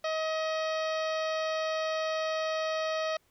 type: harmonic tone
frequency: 633 Hz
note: D#5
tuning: 30 cents sharp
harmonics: 1 / 2 / 3 / 4 / 5 / 6 / 7 / 8 / 9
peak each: -30 / -36 / -40 / -42 / -44 / -46 / -47 / -48 / -49 dBFS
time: 0.04-3.17 s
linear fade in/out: 5 ms
effects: pink hiss -69 dBFS RMS until 3.3 s